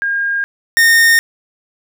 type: tone pair in turn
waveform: sine / 45% pulse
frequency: 1617 / 1835.4 Hz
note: G#6 / A#6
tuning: -47 / -27 cents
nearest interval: major second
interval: 220 cents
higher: second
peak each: -14 / -7 dBFS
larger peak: second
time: 0.02-0.44 / 0.77-1.19 s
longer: neither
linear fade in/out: 0 ms
effects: none